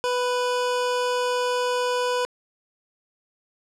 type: tone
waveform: 25% pulse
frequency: 495.1 Hz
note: B4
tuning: 4 cents sharp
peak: -18 dBFS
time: 0.04-2.25 s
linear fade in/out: 0 ms
effects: low-pass 8000 Hz 12 dB/octave